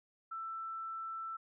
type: tone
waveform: sine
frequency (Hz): 1330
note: E6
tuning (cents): +15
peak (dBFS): -39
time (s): 0.31-1.37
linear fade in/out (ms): 10
effects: none